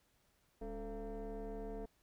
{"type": "tone with frequency modulation", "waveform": "sine", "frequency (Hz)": 203.5, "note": "G#3", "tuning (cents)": -35, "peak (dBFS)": -39, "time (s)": [0.61, 1.86], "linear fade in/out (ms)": 10, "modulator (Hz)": 240, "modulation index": 1.8, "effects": ["tanh soft clip ceiling -40 dBFS", "pink hiss -75 dBFS RMS until 2.02 s"]}